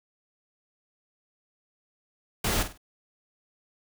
pink noise with echo, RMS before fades -26 dBFS, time 2.44-2.63 s, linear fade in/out 5 ms, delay 49 ms, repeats 3, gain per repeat -10 dB, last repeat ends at 2.777 s, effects none

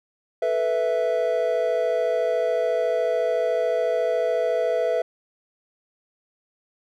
triangle chord, A suspended second, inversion none, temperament equal, 440 / 493.9 / 659.3 Hz, A4 / B4 / E5, 0 / 0 / 0 cents, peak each -26 / -22 / -21 dBFS, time 0.42-5.02 s, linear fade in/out 5 ms, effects none

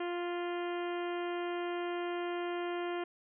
harmonic tone with a mistuned harmonic, 350 Hz, F4, 4 cents sharp, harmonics 1 / 2 / 3 / 4 / 5 / 6 / 7 / 8 / 9, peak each -35 / -41 / -45 / -47 / -49 / -51 / -52 / -53 / -54 dBFS, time 0-3.04 s, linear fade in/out 5 ms, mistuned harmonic 6, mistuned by -22 cents, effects none

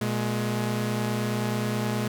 sawtooth tone pair together, 120 / 210.6 Hz, B2 / G#3, -49 / +24 cents, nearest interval minor seventh, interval 973 cents, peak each -24 dBFS, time 0.01-2.08 s, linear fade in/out 5 ms, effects none

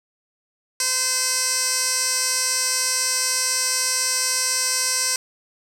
15% pulse tone with band-pass filter, 514 Hz, C5, 31 cents flat, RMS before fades -22 dBFS, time 0.8-5.16 s, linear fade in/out 2 ms, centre 7000 Hz, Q 2.8, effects none

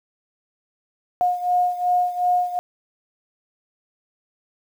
sine beating tone pair, 717 / 719.7 Hz, F5 / F#5, +45 / -48 cents, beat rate 2.7 Hz, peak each -19 / -23 dBFS, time 1.21-2.59 s, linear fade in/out 0 ms, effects 8-bit

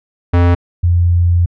square / sine tone pair in turn, 87.31 / 86.97 Hz, F2 / F2, 0 / -7 cents, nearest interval unison, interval 7 cents, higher first, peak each -8 dBFS, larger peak neither, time 0.33-0.55 / 0.83-1.46 s, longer second, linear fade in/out 10 ms, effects low-pass 2000 Hz 12 dB/octave

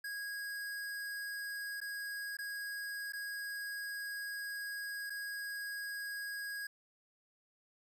square tone with dropouts, 1647 Hz, G#6, 15 cents flat, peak -40 dBFS, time 0.04-6.67 s, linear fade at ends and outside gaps 5 ms, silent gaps 1.804-1.814 / 2.37-2.387 / 3.123-3.133 / 5.098-5.102 s, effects none

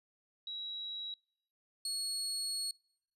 sine / 30% pulse tone pair in turn, 3873 / 4342 Hz, B7 / C#8, -35 / -37 cents, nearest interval major second, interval 198 cents, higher second, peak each -39 / -32 dBFS, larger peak second, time 0.47-1.14 / 1.85-2.71 s, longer second, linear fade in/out 2 ms, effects noise-tail reverb RT60 0.7 s tail -26 dB re dry + resampled to 32000 Hz

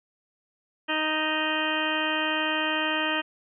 harmonic tone, 311.1 Hz, D#4, in tune, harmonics 1 / 2 / 3 / 4 / 5 / 6 / 8 / 9 / 10, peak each -32 / -33 / -33 / -34 / -33 / -31 / -33 / -34 / -33 dBFS, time 0.88-3.22 s, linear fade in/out 20 ms, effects none

